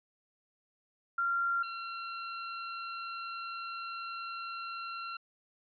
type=tone pair in turn; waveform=sine / sawtooth; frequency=1382 / 1365.3 Hz; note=F6 / F6; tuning=-19 / -40 cents; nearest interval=unison; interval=21 cents; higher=first; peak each=-28 / -34 dBFS; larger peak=first; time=1.18-1.63 / 1.63-5.17 s; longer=second; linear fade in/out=5 ms; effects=resampled to 11025 Hz